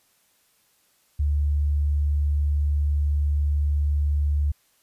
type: tone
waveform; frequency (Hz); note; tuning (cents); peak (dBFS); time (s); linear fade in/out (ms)
sine; 73; D2; -10; -19; 1.19-4.52; 10
effects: white hiss -64 dBFS RMS until 4.82 s + resampled to 32000 Hz